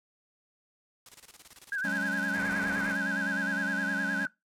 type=noise with tremolo; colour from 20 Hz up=white; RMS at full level=-49 dBFS; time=1.06-2.97 s; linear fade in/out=2 ms; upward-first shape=square; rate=18 Hz; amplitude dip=80%
type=tone with vibrato; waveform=sine; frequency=1568 Hz; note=G6; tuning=in tune; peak=-29 dBFS; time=1.72-4.27 s; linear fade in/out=2 ms; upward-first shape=sine; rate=9.7 Hz; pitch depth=100 cents each way
type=chord; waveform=square; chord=F# suspended second; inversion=none; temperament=just; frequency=185 / 208.1 / 277.5 Hz; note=F#3 / G#3 / C#4; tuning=0 / +4 / +2 cents; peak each=-38 dBFS; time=1.84-4.26 s; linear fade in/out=10 ms
type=low-pass noise; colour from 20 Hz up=white; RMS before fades=-40 dBFS; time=2.32-2.96 s; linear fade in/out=50 ms; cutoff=2400 Hz; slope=96 dB/octave
effects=noise-tail reverb RT60 0.2 s tail -21 dB re dry + low-pass 11000 Hz 12 dB/octave